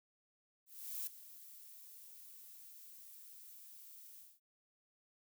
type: noise with ADSR envelope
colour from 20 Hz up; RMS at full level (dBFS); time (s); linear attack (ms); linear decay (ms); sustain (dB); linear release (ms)
violet; -41; 0.66-4.4; 410; 4; -15; 210
effects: none